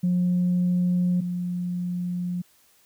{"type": "tone pair in turn", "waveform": "sine", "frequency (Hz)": [178.7, 177.67], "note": ["F3", "F3"], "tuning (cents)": [40, 30], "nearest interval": "unison", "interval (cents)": 10, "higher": "first", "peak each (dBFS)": [-18, -25], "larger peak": "first", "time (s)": [[0.03, 1.21], [1.21, 2.42]], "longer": "second", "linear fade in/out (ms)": 10, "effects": ["tanh soft clip ceiling -16 dBFS", "white hiss -60 dBFS RMS until 2.85 s"]}